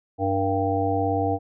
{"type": "harmonic tone with a mistuned harmonic", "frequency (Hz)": 98, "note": "G2", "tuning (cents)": 0, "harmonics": [1, 3, 5, 7, 8], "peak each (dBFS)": [-27, -27, -27, -27, -27], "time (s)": [0.18, 1.39], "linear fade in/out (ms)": 50, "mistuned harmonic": 5, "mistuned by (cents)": -57, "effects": []}